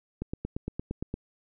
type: click train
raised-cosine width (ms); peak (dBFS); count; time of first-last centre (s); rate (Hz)
3; -19; 9; 0.22-1.141; 8.69
effects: none